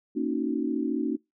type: chord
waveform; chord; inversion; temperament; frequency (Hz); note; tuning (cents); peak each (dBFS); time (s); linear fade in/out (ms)
sine; D# minor seventh; second; equal; 233.1 / 277.2 / 311.1 / 370; A#3 / C#4 / D#4 / F#4; 0 / 0 / 0 / 0; -31 / -29 / -30 / -34; 0.15-1.17; 20
effects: noise-tail reverb RT60 0.2 s tail -24 dB re dry